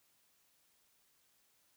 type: silence
effects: white hiss -73 dBFS RMS until 1.76 s

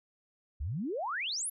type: exponential sweep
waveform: sine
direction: up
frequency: 61 to 11780 Hz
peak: -32 dBFS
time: 0.6-1.5 s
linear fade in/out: 10 ms
effects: none

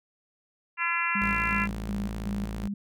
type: harmonic tone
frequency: 340 Hz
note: F4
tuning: 46 cents flat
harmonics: 3 / 4 / 5 / 6 / 7 / 8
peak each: -32 / -32 / -32 / -32 / -32 / -32 dBFS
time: 0.77-1.68 s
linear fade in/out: 50 ms
type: tone with tremolo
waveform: sine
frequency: 201.6 Hz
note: G3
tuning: 49 cents sharp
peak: -29 dBFS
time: 1.15-2.74 s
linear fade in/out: 5 ms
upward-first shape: square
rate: 2.7 Hz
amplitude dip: 65%
type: tone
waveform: sawtooth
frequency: 55 Hz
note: A1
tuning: in tune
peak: -29 dBFS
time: 1.21-2.68 s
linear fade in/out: 10 ms
effects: none

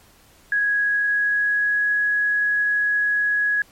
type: tone with pitch glide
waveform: sine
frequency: 1661.2 to 1672.8 Hz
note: G#6 to G#6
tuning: 0 to +12 cents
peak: -17 dBFS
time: 0.52-3.62 s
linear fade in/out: 2 ms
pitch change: +12 cents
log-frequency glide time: 0.89-1.95 s
effects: pink hiss -53 dBFS RMS until 3.71 s + MP3 64 kbps

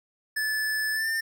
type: tone with pitch glide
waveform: square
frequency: 1738 to 1798.3 Hz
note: A6 to A6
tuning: -22 to +37 cents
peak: -26 dBFS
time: 0.36-1.21 s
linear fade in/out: 10 ms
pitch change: +59 cents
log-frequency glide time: 0.93-1.09 s
effects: none

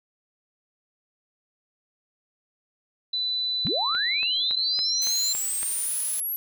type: tone with pitch glide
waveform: sine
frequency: 3991 to 4103 Hz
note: B7 to C8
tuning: +17 to -35 cents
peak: -24 dBFS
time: 3.13-5.33 s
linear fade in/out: 5 ms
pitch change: +48 cents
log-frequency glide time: 4.1-5.12 s
type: linear sweep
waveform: sine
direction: up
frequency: 110 to 11800 Hz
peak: -26 dBFS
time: 3.65-6.36 s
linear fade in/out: 0 ms
type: click train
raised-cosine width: 0.3 ms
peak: -21 dBFS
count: 8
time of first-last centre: 3.67-5.631 s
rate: 3.57 Hz
type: noise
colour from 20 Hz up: blue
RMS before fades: -34 dBFS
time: 5.02-6.2 s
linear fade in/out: 0 ms
effects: none

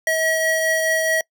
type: tone pair together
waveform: square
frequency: 641 / 1918.3 Hz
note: E5 / A#6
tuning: -49 / +49 cents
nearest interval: octave + perfect fifth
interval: 1898 cents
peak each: -21 dBFS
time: 0.07-1.21 s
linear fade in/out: 2 ms
effects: noise-tail reverb RT60 0.1 s tail -25 dB re dry

